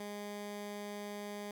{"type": "tone", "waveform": "15% pulse", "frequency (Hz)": 205.7, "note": "G#3", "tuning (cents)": -16, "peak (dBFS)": -35, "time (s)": [0, 1.51], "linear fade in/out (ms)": 2, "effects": []}